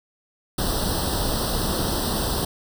pink noise with comb filter, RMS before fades -24 dBFS, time 0.58-2.45 s, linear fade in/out 5 ms, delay 0.22 ms, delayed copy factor +1, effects none

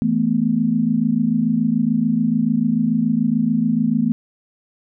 sine chord, E suspended fourth, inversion none, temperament equal, 164.81 / 220 / 246.9 Hz, E3 / A3 / B3, 0 / 0 / 0 cents, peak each -23 / -18 / -19 dBFS, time 0.02-4.12 s, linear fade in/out 0 ms, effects none

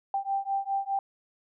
sine beating tone pair, 785 / 789.9 Hz, G5 / G5, +2 / +13 cents, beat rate 4.9 Hz, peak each -30 dBFS, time 0.14-0.99 s, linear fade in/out 2 ms, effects none

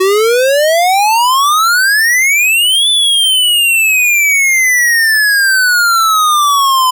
square exponential two-way sweep, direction up then down, 370 to 3520 to 1011 Hz, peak -8 dBFS, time 0-6.91 s, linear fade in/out 10 ms, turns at 2.89 s, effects none

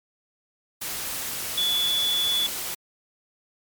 sine tone in noise, 3439 Hz, A7, 40 cents flat, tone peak -21 dBFS, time 1.57-2.47 s, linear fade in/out 10 ms, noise white, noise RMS -31 dBFS, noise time 0.81-2.75 s, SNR +7 dB, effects MP3 96 kbps

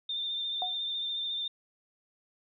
sine tone with vibrato, 3597 Hz, A7, 37 cents sharp, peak -31 dBFS, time 0.09-1.48 s, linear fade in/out 5 ms, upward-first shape triangle, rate 14 Hz, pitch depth 32 cents each way
sine tone with exponential decay, 733 Hz, F#5, 16 cents flat, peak -28 dBFS, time 0.62-0.78 s, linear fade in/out 1 ms, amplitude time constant 34 ms
effects none

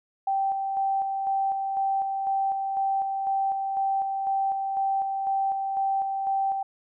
sine tone with tremolo, 780 Hz, G5, 9 cents flat, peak -22 dBFS, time 0.27-6.63 s, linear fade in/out 5 ms, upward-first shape square, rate 2 Hz, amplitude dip 35%, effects none

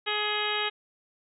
harmonic tone with a mistuned harmonic, 420 Hz, G#4, 19 cents sharp, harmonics 1 / 2 / 3 / 4 / 5 / 6 / 7 / 8 / 9, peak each -35 / -35 / -35 / -35 / -35 / -35 / -35 / -35 / -35 dBFS, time 0.06-0.7 s, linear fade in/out 20 ms, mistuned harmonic 8, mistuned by -47 cents, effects none

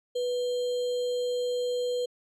sine tone with sample-and-hold, 492.5 Hz, B4, 5 cents flat, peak -26 dBFS, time 0.15-2.06 s, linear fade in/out 10 ms, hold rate 3675 Hz, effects low-pass 7000 Hz 12 dB/octave

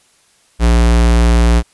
square tone, 58.27 Hz, A#1, in tune, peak -8 dBFS, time 0.59-1.63 s, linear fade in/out 50 ms, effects white hiss -53 dBFS RMS until 1.73 s + resampled to 24000 Hz

